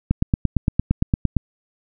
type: click train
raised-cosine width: 5 ms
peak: -4 dBFS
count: 12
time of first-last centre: 0.11-1.367 s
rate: 8.75 Hz
effects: none